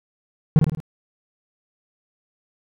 triangle tone with echo, 155.56 Hz, D#3, in tune, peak -6 dBFS, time 0.56-0.59 s, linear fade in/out 0 ms, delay 53 ms, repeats 4, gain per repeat -5 dB, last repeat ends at 0.802 s, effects none

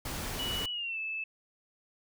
pink noise, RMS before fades -37 dBFS, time 0.05-0.66 s, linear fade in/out 5 ms
sine tone with pitch glide, 2943 to 2622 Hz, F#7 to E7, -10 to -10 cents, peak -33 dBFS, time 0.39-1.24 s, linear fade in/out 5 ms, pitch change -200 cents, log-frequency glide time 0.71-0.98 s
effects none

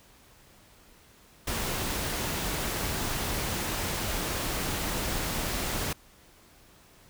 pink noise, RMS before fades -31 dBFS, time 1.47-5.93 s, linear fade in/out 5 ms, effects pink hiss -57 dBFS RMS until 7.09 s

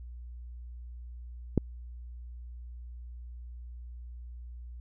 click, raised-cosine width 3 ms, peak -10 dBFS, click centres 1.577 s, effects added 60 Hz sine -41 dBFS peak until 4.8 s

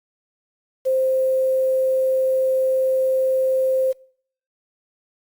sine tone with quantisation, 523.3 Hz, C5, in tune, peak -16 dBFS, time 0.85-3.93 s, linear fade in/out 20 ms, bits 7, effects noise-tail reverb RT60 0.6 s tail -25 dB re dry + Opus 48 kbps

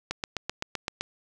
click train, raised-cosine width 0.2 ms, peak -12 dBFS, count 8, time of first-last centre 0.11-1.01 s, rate 7.78 Hz, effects none

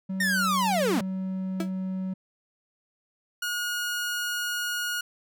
triangle tone with pitch glide, 190 to 187.93 Hz, F#3 to F#3, +46 to +27 cents, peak -26 dBFS, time 0.09-2.14 s, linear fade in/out 10 ms, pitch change -19 cents, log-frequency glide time 0.31-1.75 s
45% pulse linear sweep, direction down, 1864.7 to 174.61 Hz, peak -23 dBFS, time 0.2-1.01 s, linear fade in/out 5 ms
35% pulse tone with exponential decay, 329.6 Hz, E4, in tune, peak -23 dBFS, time 1.6-1.71 s, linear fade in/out 2 ms, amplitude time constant 23 ms
sawtooth tone, 1440 Hz, F#6, 47 cents flat, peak -24 dBFS, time 3.42-5.01 s, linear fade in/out 5 ms
effects none

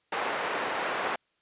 pink band-pass noise, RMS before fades -31 dBFS, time 0.12-1.16 s, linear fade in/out 5 ms, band 570 to 2000 Hz, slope 12 dB/octave, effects white hiss -72 dBFS RMS until 1.41 s + resampled to 8000 Hz

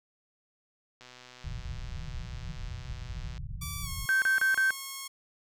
click train, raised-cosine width 0.2 ms, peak -32 dBFS, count 297, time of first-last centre 1.01-3.378 s, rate 125 Hz
pink low-pass noise, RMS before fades -38 dBFS, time 1.44-4.06 s, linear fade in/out 5 ms, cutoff 170 Hz, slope 96 dB/octave
5% pulse tone with pitch glide, 1159 to 1087.6 Hz, D6 to C#6, -23 to -33 cents, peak -26 dBFS, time 3.61-5.08 s, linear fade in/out 10 ms, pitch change -110 cents, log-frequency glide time 3.82-3.89 s
sine tone bursts, 1554 Hz, G6, 16 cents flat, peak -22 dBFS, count 4, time 4.09-4.706 s, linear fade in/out 0 ms, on 130 ms, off 32 ms
effects none

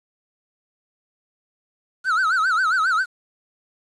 triangle tone with vibrato, 1400 Hz, F6, 4 cents sharp, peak -15 dBFS, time 2.04-3.06 s, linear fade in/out 50 ms, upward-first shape sine, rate 7.4 Hz, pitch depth 180 cents each way, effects resampled to 22050 Hz + 8-bit

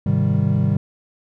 triangle chord, Ab major seventh, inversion none, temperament equal with one note detuned, 103.83 / 130.81 / 154.94 / 196 Hz, Ab2 / C3 / Eb3 / G3, 0 / 0 / -7 / 0 cents, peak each -19 dBFS, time 0.06-0.77 s, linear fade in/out 5 ms, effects none

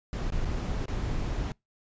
brown noise with dropouts, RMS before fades -30 dBFS, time 0.13-1.52 s, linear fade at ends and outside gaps 1 ms, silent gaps 0.303-0.322 / 0.449-0.453 / 0.857-0.881 s, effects noise-tail reverb RT60 0.2 s tail -26 dB re dry + resampled to 16000 Hz

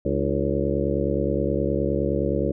harmonic tone with a mistuned harmonic, 69.6 Hz, C#2, 8 cents sharp, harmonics 1 / 2 / 3 / 4 / 5 / 6 / 7 / 8, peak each -29 / -29 / -29 / -29 / -29 / -29 / -29 / -29 dBFS, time 0.05-2.52 s, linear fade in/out 5 ms, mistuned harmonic 4, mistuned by +120 cents, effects none

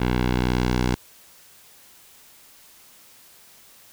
10% pulse tone with low-pass filter sweep, 61.74 Hz, B1, in tune, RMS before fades -22 dBFS, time 0-0.95 s, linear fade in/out 5 ms, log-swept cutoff 3200 to 6700 Hz, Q 0.96, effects white hiss -51 dBFS RMS until 3.92 s

